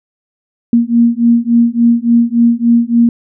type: beating tone pair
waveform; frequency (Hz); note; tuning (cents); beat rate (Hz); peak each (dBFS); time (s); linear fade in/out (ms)
sine; 233.1 / 236.6; A#3 / A#3; 0 / +26; 3.5; -10; 0.73-3.09; 2
effects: none